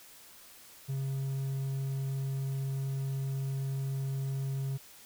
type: tone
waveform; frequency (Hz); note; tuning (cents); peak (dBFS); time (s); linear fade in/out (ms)
triangle; 135.4; C#3; -40; -29; 0.88-4.78; 20
effects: white hiss -54 dBFS RMS until 5.05 s

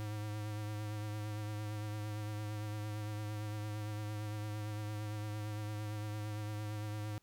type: tone with vibrato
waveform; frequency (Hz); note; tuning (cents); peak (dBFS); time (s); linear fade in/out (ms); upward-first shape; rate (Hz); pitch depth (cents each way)
square; 105.8; G#2; +33; -39; 0-7.18; 0; triangle; 8.8; 33
effects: pink hiss -75 dBFS RMS until 7.22 s

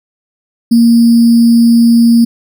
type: tone with sample-and-hold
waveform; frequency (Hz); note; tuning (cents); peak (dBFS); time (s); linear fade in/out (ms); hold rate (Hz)
sine; 233.1; A#3; 0; -3; 0.71-2.25; 10; 4900
effects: none

